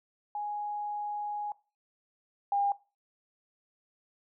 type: tone pair in turn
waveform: sine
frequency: 830.6 / 805.1 Hz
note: G#5 / G5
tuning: 0 / +46 cents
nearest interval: minor second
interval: 54 cents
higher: first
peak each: -32 / -25 dBFS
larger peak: second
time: 0.35-1.52 / 2.52-2.72 s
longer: first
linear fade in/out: 2 ms
effects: noise-tail reverb RT60 0.3 s tail -19 dB re dry